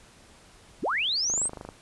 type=linear sweep; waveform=sine; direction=up; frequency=97.3 to 8640 Hz; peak=-24 dBFS; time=0.82-1.49 s; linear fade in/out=20 ms
type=click train; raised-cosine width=1 ms; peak=-24 dBFS; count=11; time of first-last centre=1.3-1.689 s; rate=25.7 Hz
effects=pink hiss -54 dBFS RMS until 1.81 s + resampled to 24000 Hz